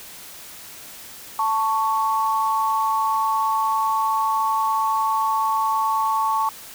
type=tone pair together; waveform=sine; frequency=883 / 1112.5 Hz; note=A5 / C#6; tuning=+6 / +6 cents; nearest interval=major third; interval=400 cents; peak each=-21 dBFS; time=1.39-6.49 s; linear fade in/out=2 ms; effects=white hiss -40 dBFS RMS until 6.74 s